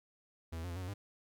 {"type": "tone with pitch steps", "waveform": "45% pulse", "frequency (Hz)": [82.5, 81.9, 89.6, 85.2, 93.4, 89.9, 100.3], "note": ["E2", "E2", "F2", "F2", "F#2", "F#2", "G2"], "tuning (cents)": [2, -11, 45, -42, 17, -49, 40], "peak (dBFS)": -39, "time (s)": [0.52, 0.94], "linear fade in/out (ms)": 10, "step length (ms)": 60, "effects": ["13-bit"]}